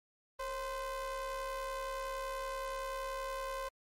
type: ring-modulated tone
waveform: square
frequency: 251.9 Hz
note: B3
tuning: 34 cents sharp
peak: -35 dBFS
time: 0.39-3.69 s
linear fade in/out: 10 ms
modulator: 791 Hz
effects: MP3 64 kbps